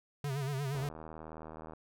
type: tone with vibrato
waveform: square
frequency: 138.59 Hz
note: C#3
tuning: in tune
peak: -34 dBFS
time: 0.24-0.89 s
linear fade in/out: 2 ms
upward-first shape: sine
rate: 8.5 Hz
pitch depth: 93 cents each way
type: click train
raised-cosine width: 1 ms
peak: -32 dBFS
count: 79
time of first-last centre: 0.75-1.735 s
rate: 79.2 Hz
effects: none